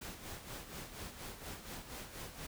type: noise with tremolo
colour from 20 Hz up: pink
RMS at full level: -45 dBFS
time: 0.01-2.47 s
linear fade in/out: 10 ms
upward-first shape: sine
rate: 4.2 Hz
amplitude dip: 60%
effects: none